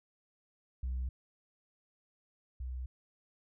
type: tone pair in turn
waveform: sine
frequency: 63.3 / 63.3 Hz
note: B1 / B1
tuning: +43 / +43 cents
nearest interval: unison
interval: 0 cents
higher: neither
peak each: -31 / -36 dBFS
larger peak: first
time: 0.83-1.09 / 2.6-2.86 s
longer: neither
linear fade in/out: 5 ms
effects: tanh soft clip ceiling -31 dBFS